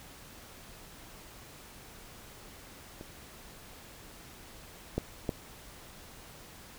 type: clicks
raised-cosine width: 2 ms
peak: -29 / -16 / -16 dBFS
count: 3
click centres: 3.011 / 4.98 / 5.292 s
effects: pink hiss -51 dBFS RMS until 6.78 s